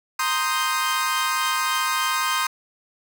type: chord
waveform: sawtooth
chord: C minor seventh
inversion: third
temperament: equal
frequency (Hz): 932.3 / 1046.5 / 1244.5 / 1568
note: Bb5 / C6 / Eb6 / G6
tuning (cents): 0 / 0 / 0 / 0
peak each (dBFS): -27 / -21 / -22 / -24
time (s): 0.19-2.47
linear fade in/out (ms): 5
effects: none